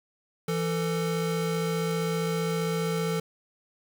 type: tone pair together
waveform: square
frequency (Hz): 167 / 445.8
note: E3 / A4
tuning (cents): +23 / +23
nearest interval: octave + perfect fourth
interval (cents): 1700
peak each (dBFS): -29 / -30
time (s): 0.48-3.2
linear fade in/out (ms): 5
effects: 9-bit